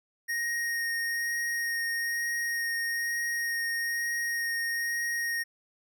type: tone with vibrato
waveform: square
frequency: 1864.7 Hz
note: A#6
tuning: in tune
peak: -29 dBFS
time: 0.28-5.44 s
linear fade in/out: 20 ms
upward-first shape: sine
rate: 1.1 Hz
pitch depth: 9 cents each way
effects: none